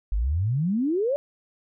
sine exponential sweep, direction up, 46.25 to 593 Hz, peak -21 dBFS, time 0.12-1.16 s, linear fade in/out 0 ms, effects none

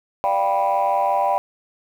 sine chord, G dominant seventh, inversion second, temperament equal with one note detuned, 587.3 / 698.5 / 784 / 980.4 Hz, D5 / F5 / G5 / B5, 0 / 0 / 0 / -13 cents, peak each -22 / -23 / -19 / -21 dBFS, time 0.24-1.38 s, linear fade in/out 0 ms, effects tanh soft clip ceiling -11 dBFS + 8-bit

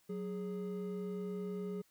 triangle tone pair together, 185 / 415.3 Hz, F#3 / G#4, 0 / 0 cents, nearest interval octave + major second, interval 1400 cents, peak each -38 / -39 dBFS, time 0.09-1.82 s, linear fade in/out 10 ms, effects white hiss -71 dBFS RMS until 1.9 s

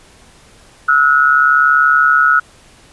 sine tone pair together, 1307 / 1447.6 Hz, E6 / F#6, -15 / -38 cents, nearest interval major second, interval 177 cents, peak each -11 / -10 dBFS, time 0.88-2.4 s, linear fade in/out 10 ms, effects pink hiss -45 dBFS RMS until 2.92 s + resampled to 24000 Hz

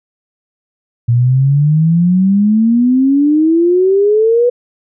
sine exponential sweep, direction up, 116.54 to 493.9 Hz, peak -7 dBFS, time 1.08-4.5 s, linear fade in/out 10 ms, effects none

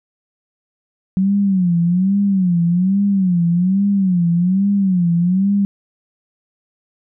sine tone with vibrato, 185 Hz, F#3, in tune, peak -12 dBFS, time 1.17-5.65 s, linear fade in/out 0 ms, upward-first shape sine, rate 1.2 Hz, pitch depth 150 cents each way, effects none

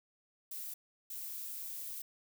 violet noise bursts at uneven times, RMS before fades -43 dBFS, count 2, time 0.51-0.74 / 1.1-2.02 s, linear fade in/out 5 ms, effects none

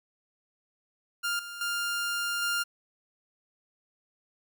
sawtooth tone with level steps, 1400 Hz, F6, 4 cents sharp, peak -24 / -35 / -25 / -23 dBFS, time 1.23-2.64 s, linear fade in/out 20 ms, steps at 1.39 / 1.61 / 2.42 s, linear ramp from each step 2 ms, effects none

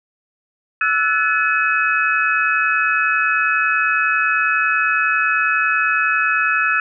sine tone cluster, 1325 / 1475 / 1723 / 2548 Hz, E6 / F#6 / A6 / D#7, +9 / -6 / -37 / +41 cents, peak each -20 dBFS, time 0.81-6.8 s, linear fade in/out 2 ms, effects none

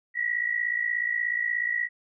sine tone pair together, 1896.3 / 1953 Hz, A#6 / B6, +29 / -20 cents, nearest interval minor second, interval 51 cents, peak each -28 / -27 dBFS, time 0.14-1.89 s, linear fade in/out 50 ms, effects none

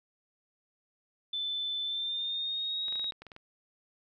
sine tone with pitch glide, 3521 to 3796 Hz, A7 to A#7, 0 to +31 cents, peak -31 dBFS, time 1.33-3.11 s, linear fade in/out 5 ms, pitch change +131 cents, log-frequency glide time 1.84-2.85 s
clicks, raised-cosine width 0.3 ms, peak -31 dBFS, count 10, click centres 2.883 / 2.925 / 2.956 / 2.996 / 3.043 / 3.122 / 3.22 / 3.267 / 3.318 / 3.364 s
effects none

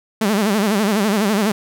sawtooth tone with vibrato, 207.7 Hz, G#3, in tune, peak -11 dBFS, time 0.21-1.52 s, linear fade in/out 5 ms, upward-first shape sine, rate 12 Hz, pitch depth 130 cents each way, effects none

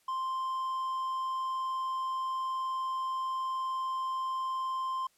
triangle tone, 1046.5 Hz, C6, in tune, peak -29 dBFS, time 0.08-5.07 s, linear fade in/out 5 ms, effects white hiss -69 dBFS RMS until 5.17 s + low-pass 12000 Hz 12 dB/octave

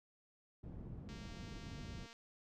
white low-pass noise, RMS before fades -49 dBFS, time 0.63-2.07 s, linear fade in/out 10 ms, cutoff 170 Hz, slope 12 dB/octave
click train, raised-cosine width 0.2 ms, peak -40 dBFS, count 241, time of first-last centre 1.09-2.129 s, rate 231 Hz
effects none

